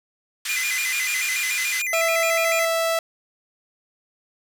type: band-pass noise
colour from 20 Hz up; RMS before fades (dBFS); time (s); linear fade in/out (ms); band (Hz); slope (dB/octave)
pink; -29; 0.45-1.82; 5; 1600 to 12000; 24
type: tone with vibrato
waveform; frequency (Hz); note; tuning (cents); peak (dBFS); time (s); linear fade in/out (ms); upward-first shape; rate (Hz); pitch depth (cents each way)
square; 2217; C#7; 0; -24; 0.49-2.65; 2; square; 6.9; 150
type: tone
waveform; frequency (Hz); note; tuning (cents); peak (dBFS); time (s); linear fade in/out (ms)
sawtooth; 659.3; E5; 0; -16; 1.93-2.99; 2
effects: none